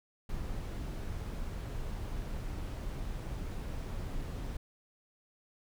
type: noise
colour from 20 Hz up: brown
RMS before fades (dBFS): -38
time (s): 0.29-4.57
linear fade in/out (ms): 5
effects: none